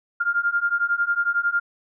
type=beating tone pair; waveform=sine; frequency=1396.9 / 1407.9 Hz; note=F6 / F6; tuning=0 / +14 cents; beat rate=11 Hz; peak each=-23 / -22 dBFS; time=0.2-1.6 s; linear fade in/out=10 ms; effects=none